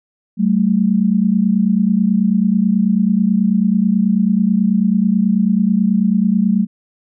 sine tone pair together, 190.4 / 219.6 Hz, F#3 / A3, +50 / -3 cents, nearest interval major second, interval 247 cents, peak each -14 dBFS, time 0.37-6.67 s, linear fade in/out 50 ms, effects none

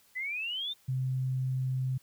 sine exponential sweep, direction up, 1975.5 to 3678 Hz, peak -32 dBFS, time 0.15-0.74 s, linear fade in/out 20 ms
sine tone, 130 Hz, C3, 11 cents flat, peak -28 dBFS, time 0.88-1.98 s, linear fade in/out 10 ms
effects white hiss -64 dBFS RMS until 2.02 s

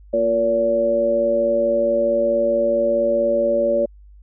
harmonic tone with a mistuned harmonic, 116.54 Hz, A#2, in tune, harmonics 2 / 3 / 4 / 5, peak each -27 / -26 / -26 / -16 dBFS, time 0.13-3.86 s, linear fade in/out 10 ms, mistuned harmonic 5, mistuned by -36 cents, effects added 50 Hz sine -42 dBFS peak until 4.22 s

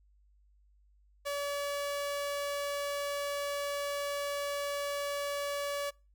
sawtooth tone, 571 Hz, D5, 49 cents flat, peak -29 dBFS, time 1.25-5.91 s, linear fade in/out 20 ms, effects noise-tail reverb RT60 0.3 s tail -25 dB re dry + added 50 Hz sine -62 dBFS peak until 6.14 s

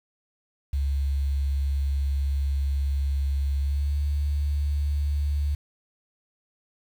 sine tone with pitch glide, 69.3 to 72.33 Hz, C#2 to D2, 0 to -26 cents, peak -22 dBFS, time 0.73-5.55 s, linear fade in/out 5 ms, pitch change +74 cents, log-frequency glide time 3.57-3.98 s, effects 8-bit

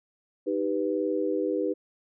sine chord, Eb augmented, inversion none, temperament equal, 311.1 / 392 / 493.9 Hz, Eb4 / G4 / B4, 0 / 0 / 0 cents, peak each -29 dBFS, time 0.46-1.74 s, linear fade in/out 20 ms, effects none

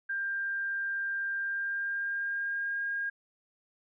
sine tone with pitch glide, 1592 to 1620.8 Hz, G6 to G#6, +26 to -43 cents, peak -30 dBFS, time 0.09-3.1 s, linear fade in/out 10 ms, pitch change +31 cents, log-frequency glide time 1.38-2.85 s, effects none

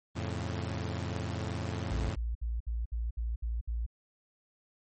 sawtooth chord, F augmented, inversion none, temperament equal, 87.31 / 110 / 138.59 Hz, F2 / A2 / C#3, 0 / 0 / 0 cents, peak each -32 / -33 / -37 dBFS, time 0.15-2.16 s, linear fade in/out 20 ms
sine tone bursts, 57.3 Hz, A#1, 29 cents flat, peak -30 dBFS, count 8, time 1.91-3.864 s, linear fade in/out 10 ms, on 190 ms, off 62 ms
effects MP3 32 kbps

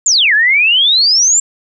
sine exponential two-way sweep, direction down then up, 7500 to 1654 to 7500 Hz, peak -7 dBFS, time 0.06-1.4 s, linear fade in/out 5 ms, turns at 0.34 s, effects none

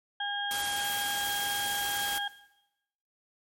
harmonic tone, 812 Hz, G#5, 39 cents flat, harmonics 1 / 2 / 4, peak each -34 / -34 / -34 dBFS, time 0.2-2.28 s, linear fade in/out 5 ms
white noise, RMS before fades -35 dBFS, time 0.51-2.18 s, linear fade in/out 0 ms
effects noise-tail reverb RT60 0.9 s tail -17 dB re dry + MP3 64 kbps

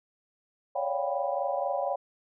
sine tone cluster, 554 / 578 / 709 / 788 / 987 Hz, C#5 / D5 / F5 / G5 / B5, -1 / -28 / +26 / +9 / -1 cents, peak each -32 / -33 / -33 / -33 / -38 dBFS, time 0.75-1.96 s, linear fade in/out 10 ms, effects none

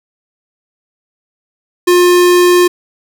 square tone, 355.4 Hz, F4, 30 cents sharp, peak -6 dBFS, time 1.87-2.68 s, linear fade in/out 10 ms, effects none

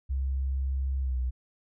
sine tone with pitch glide, 66.8 to 62.69 Hz, C2 to B1, +36 to +27 cents, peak -26 dBFS, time 0.09-1.31 s, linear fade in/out 20 ms, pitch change -109 cents, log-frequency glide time 1-1.18 s, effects none

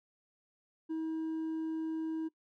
sine tone with hard clipping, 320 Hz, D#4, 49 cents sharp, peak -34 dBFS, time 0.89-2.29 s, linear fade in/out 20 ms, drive 2 dB, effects noise-tail reverb RT60 0.1 s tail -21 dB re dry

